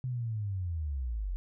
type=linear sweep; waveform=sine; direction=down; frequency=129.8 to 41.92 Hz; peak=-31 dBFS; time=0.04-1.36 s; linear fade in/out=0 ms; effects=none